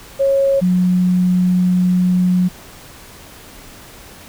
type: tone pair in turn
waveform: sine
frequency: 548 / 181.19 Hz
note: C#5 / F#3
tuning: -20 / -36 cents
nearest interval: octave + perfect fifth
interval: 1916 cents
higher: first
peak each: -11 dBFS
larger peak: neither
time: 0.19-0.61 / 0.61-2.49 s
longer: second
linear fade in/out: 20 ms
effects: pink hiss -39 dBFS RMS until 4.28 s